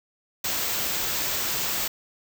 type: band-stop noise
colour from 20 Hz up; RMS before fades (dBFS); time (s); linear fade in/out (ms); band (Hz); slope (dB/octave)
white; -27; 0.44-1.88; 5; 8600 to 12000; 96
effects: none